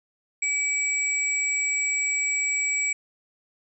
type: tone pair together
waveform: sine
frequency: 2297 / 7721 Hz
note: D7 / B8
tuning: -39 / -40 cents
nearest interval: octave + major sixth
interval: 2099 cents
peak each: -24 / -27 dBFS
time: 0.42-2.93 s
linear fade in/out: 5 ms
effects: none